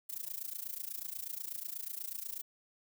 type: noise with amplitude modulation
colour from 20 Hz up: violet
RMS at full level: -38 dBFS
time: 0.09-2.42 s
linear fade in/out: 10 ms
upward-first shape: sine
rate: 28.2 Hz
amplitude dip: 90%
effects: none